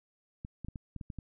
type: clicks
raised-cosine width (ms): 5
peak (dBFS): -28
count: 8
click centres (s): 0.449 / 0.647 / 0.685 / 0.758 / 0.963 / 1.012 / 1.102 / 1.187
effects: none